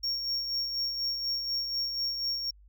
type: tone with tremolo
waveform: triangle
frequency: 5530 Hz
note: F8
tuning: 18 cents flat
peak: -26 dBFS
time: 0.03-2.51 s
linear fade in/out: 10 ms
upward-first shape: sine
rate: 4.1 Hz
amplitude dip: 45%
effects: added 50 Hz sine -53 dBFS peak until 2.68 s